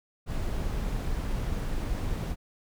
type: noise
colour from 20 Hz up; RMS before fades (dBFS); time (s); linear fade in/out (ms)
brown; -30; 0.26-2.36; 50
effects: none